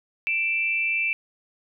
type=tone pair together; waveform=sine; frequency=2349 / 2652 Hz; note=D7 / E7; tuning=0 / +10 cents; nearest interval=major second; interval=210 cents; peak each=-24 / -25 dBFS; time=0.27-1.13 s; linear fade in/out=0 ms; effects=none